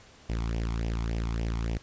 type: tone with flanger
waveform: sawtooth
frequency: 56.5 Hz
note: A1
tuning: 47 cents sharp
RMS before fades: -30 dBFS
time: 0.29-1.78 s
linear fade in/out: 10 ms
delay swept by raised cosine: 0.35 to 0.93 ms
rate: 3.5 Hz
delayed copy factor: +0.8
effects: pink hiss -54 dBFS RMS until 1.82 s + resampled to 16000 Hz

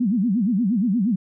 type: tone with vibrato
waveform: sine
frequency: 215 Hz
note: A3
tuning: 40 cents flat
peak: -17 dBFS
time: 0-1.16 s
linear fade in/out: 10 ms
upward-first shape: sine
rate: 8.5 Hz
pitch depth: 280 cents each way
effects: none

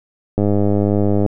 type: click train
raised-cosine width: 2 ms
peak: -4 dBFS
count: 91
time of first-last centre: 0.38-1.262 s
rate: 102 Hz
effects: none

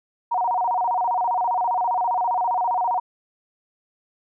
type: tone with vibrato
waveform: sine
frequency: 830.6 Hz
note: G#5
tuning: in tune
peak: -19 dBFS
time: 0.31-3 s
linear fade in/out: 10 ms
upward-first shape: square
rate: 15 Hz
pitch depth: 220 cents each way
effects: none

